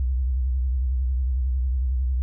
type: tone with vibrato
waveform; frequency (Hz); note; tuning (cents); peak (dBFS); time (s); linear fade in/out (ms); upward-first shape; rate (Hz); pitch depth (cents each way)
sine; 63.8; C2; -43; -20; 0-2.22; 0; sine; 11; 98
effects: none